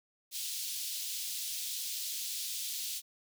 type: high-pass noise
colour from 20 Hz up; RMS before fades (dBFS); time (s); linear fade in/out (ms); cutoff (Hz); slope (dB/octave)
pink; -38; 0.31-3.02; 50; 3400; 24
effects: none